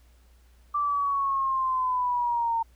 sine linear sweep, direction down, 1174.7 to 908 Hz, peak -23 dBFS, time 0.74-2.63 s, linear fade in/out 10 ms, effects added 60 Hz sine -54 dBFS peak until 2.75 s + pink hiss -65 dBFS RMS until 2.75 s

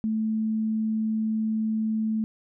sine tone, 219.1 Hz, A3, 7 cents flat, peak -23 dBFS, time 0.04-2.24 s, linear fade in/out 0 ms, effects none

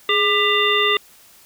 harmonic tone with a mistuned harmonic, 397.8 Hz, G4, 25 cents sharp, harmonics 1 / 3 / 5 / 7 / 9, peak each -21 / -21 / -21 / -21 / -21 dBFS, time 0.09-0.97 s, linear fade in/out 2 ms, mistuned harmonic 1, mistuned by +79 cents, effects white hiss -49 dBFS RMS until 1.45 s

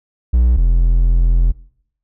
triangle tone pair in turn, 60.1 / 42.5 Hz, B1 / F1, -46 / -46 cents, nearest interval tritone, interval 600 cents, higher first, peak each -7 dBFS, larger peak neither, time 0.33-0.57 / 0.57-1.52 s, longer second, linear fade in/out 10 ms, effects noise-tail reverb RT60 0.7 s tail -22 dB re dry

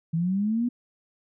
sine linear sweep, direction up, 158.9 to 246.9 Hz, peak -22 dBFS, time 0.13-0.69 s, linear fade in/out 10 ms, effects none

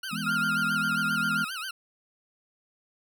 20% pulse tone with vibrato, 1402 Hz, F6, 6 cents sharp, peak -28 dBFS, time 0.03-1.71 s, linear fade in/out 5 ms, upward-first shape sine, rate 7.5 Hz, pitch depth 200 cents each way
sine chord, E major, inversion none, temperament equal, 164.81 / 207.7 / 246.9 Hz, E3 / G#3 / B3, 0 / 0 / 0 cents, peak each -36 / -34 / -37 dBFS, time 0.11-1.45 s, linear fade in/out 20 ms
sine tone, 1400 Hz, F6, 4 cents sharp, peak -25 dBFS, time 0.26-1.45 s, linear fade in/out 10 ms
effects none

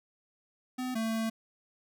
square tone pair in turn, 254 / 223.8 Hz, B3 / A3, +49 / +30 cents, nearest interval major second, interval 219 cents, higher first, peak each -33 / -30 dBFS, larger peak second, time 0.78-0.95 / 0.95-1.3 s, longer second, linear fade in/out 10 ms, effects none

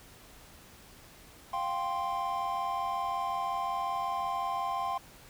triangle chord, F suspended second, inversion none, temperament equal, 698.5 / 784 / 1046.5 Hz, F5 / G5 / C6, 0 / 0 / 0 cents, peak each -35 / -33 / -31 dBFS, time 1.53-4.98 s, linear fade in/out 5 ms, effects pink hiss -54 dBFS RMS until 5.29 s

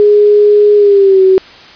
sine tone with pitch glide, 415.3 to 378.6 Hz, G#4 to F#4, 0 to +40 cents, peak -3 dBFS, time 0-1.38 s, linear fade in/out 0 ms, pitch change -160 cents, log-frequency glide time 0.76-1.22 s, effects white hiss -35 dBFS RMS until 1.75 s + resampled to 11025 Hz

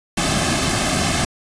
pink noise with comb filter, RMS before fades -19 dBFS, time 0.17-1.25 s, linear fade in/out 5 ms, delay 2.1 ms, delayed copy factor -0.65, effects resampled to 22050 Hz

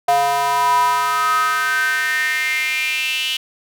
square tone with high-pass filter sweep, 140.5 Hz, C#3, 24 cents sharp, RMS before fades -18 dBFS, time 0.08-3.37 s, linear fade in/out 5 ms, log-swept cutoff 730 to 3000 Hz, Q 7.2, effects none

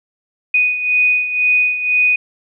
sine beating tone pair, 2484 / 2486 Hz, D#7 / D#7, -3 / -2 cents, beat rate 2 Hz, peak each -13 / -19 dBFS, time 0.54-2.16 s, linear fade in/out 5 ms, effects none

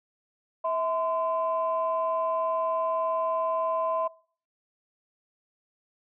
sine tone pair together, 649.3 / 1026 Hz, E5 / C6, -26 / -34 cents, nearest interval minor sixth, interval 792 cents, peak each -27 dBFS, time 0.64-4.08 s, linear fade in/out 10 ms, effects noise-tail reverb RT60 0.5 s tail -23 dB re dry + tanh soft clip ceiling -17 dBFS

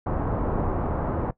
pink low-pass noise, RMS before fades -26 dBFS, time 0.06-1.31 s, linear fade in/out 5 ms, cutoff 1100 Hz, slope 24 dB/octave, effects noise-tail reverb RT60 0.1 s tail -18 dB re dry

